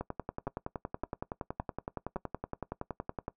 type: two click trains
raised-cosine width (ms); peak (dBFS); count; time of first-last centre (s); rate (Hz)
1; -21 / -21; 4 / 36; 0.47-2.165 / 0.01-3.281; 1.77 / 10.7
effects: noise-tail reverb RT60 0.1 s tail -20 dB re dry